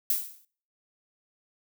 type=noise with exponential decay; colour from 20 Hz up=violet; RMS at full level=-23 dBFS; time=0.1-0.45 s; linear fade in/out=2 ms; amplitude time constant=75 ms; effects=noise-tail reverb RT60 0.5 s tail -23 dB re dry